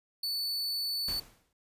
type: tone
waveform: 45% pulse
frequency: 4476 Hz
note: C#8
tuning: 16 cents sharp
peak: -30 dBFS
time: 0.23-1.2 s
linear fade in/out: 5 ms
type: noise with exponential decay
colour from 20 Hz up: pink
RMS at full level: -39 dBFS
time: 1.08-1.53 s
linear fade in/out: 2 ms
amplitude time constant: 97 ms
effects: resampled to 32000 Hz